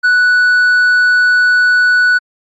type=tone with tanh clipping; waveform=sine; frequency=1480 Hz; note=F#6; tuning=in tune; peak=-8 dBFS; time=0.03-2.19 s; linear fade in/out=20 ms; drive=4 dB; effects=Opus 48 kbps